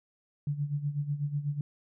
sine tone with tremolo, 145.1 Hz, D3, 21 cents flat, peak -26 dBFS, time 0.47-1.61 s, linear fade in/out 2 ms, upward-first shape sine, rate 8.1 Hz, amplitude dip 75%, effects none

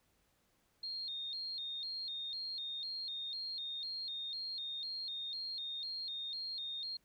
sine tone with vibrato, 3944 Hz, B7, 3 cents flat, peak -39 dBFS, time 0.83-6.97 s, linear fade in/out 5 ms, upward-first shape square, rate 2 Hz, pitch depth 120 cents each way, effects pink hiss -75 dBFS RMS until 7.04 s

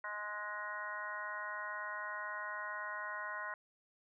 harmonic tone, 209 Hz, G#3, 11 cents sharp, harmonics 3 / 4 / 5 / 6 / 7 / 8 / 9, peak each -50 / -53 / -44 / -55 / -44 / -55 / -45 dBFS, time 0.04-3.54 s, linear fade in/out 2 ms, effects none

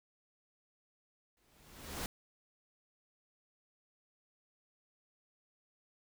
pink noise with exponential growth, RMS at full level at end -37 dBFS, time 1.37-2.06 s, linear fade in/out 1 ms, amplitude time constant 150 ms, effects none

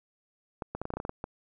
clicks, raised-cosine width 1 ms, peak -20 dBFS, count 11, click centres 0.622 / 0.75 / 0.816 / 0.854 / 0.904 / 0.938 / 0.97 / 1.001 / 1.051 / 1.094 / 1.241 s, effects none

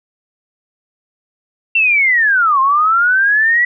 sine linear two-way sweep, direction down then up, 2728 to 1046.5 to 1959 Hz, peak -9 dBFS, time 1.75-3.65 s, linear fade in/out 5 ms, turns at 2.6 s, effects none

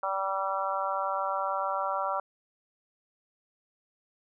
harmonic tone, 193.5 Hz, G3, 22 cents flat, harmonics 3 / 4 / 5 / 6 / 7, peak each -34 / -34 / -34 / -34 / -34 dBFS, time 0.03-2.2 s, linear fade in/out 2 ms, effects none

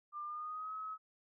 sine tone with pitch glide, 1195 to 1280.8 Hz, D6 to D#6, +30 to +50 cents, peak -40 dBFS, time 0.12-0.98 s, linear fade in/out 50 ms, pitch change +120 cents, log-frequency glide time 0.25-0.73 s, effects none

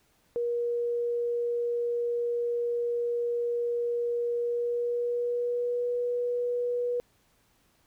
sine tone with pitch glide, 476.1 to 485.8 Hz, A#4 to B4, +37 to -29 cents, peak -26 dBFS, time 0.36-7 s, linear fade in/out 0 ms, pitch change +34 cents, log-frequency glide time 4.37-5.89 s, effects pink hiss -67 dBFS RMS until 7.86 s

